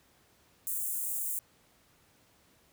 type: high-pass noise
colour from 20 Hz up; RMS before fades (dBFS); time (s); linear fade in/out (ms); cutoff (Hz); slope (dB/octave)
white; -34; 0.67-1.39; 0; 7400; 48
effects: pink hiss -65 dBFS RMS until 2.72 s + high-pass 60 Hz 12 dB/octave